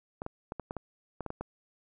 clicks, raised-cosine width 1 ms, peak -22 dBFS, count 10, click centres 0.219 / 0.264 / 0.521 / 0.597 / 0.709 / 0.767 / 1.207 / 1.263 / 1.304 / 1.41 s, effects none

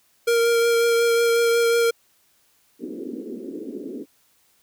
square tone with vibrato, 466.2 Hz, A#4, in tune, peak -17 dBFS, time 0.27-1.91 s, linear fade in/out 10 ms, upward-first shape triangle, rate 5.5 Hz, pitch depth 15 cents each way
pink band-pass noise, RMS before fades -33 dBFS, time 2.79-4.06 s, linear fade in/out 50 ms, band 230 to 440 Hz, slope 48 dB/octave
effects white hiss -62 dBFS RMS until 4.62 s

